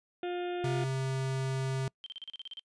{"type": "harmonic tone", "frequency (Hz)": 354.3, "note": "F4", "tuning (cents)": 25, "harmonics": [1, 2, 4, 5, 6, 7, 8, 9, 10], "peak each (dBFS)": [-33, -39, -47, -53, -55, -51, -53, -55, -53], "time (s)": [0.23, 0.84], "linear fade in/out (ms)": 2}
{"type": "tone", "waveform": "square", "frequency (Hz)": 132.9, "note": "C3", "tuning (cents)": 27, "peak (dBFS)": -31, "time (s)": [0.64, 1.88], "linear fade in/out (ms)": 2}
{"type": "tone bursts", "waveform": "sine", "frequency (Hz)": 3136, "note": "G7", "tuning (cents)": 0, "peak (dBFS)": -39, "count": 10, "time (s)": [2.04, 2.594], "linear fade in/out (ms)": 0, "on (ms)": 23, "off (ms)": 36}
{"effects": ["noise-tail reverb RT60 0.1 s tail -26 dB re dry", "resampled to 22050 Hz"]}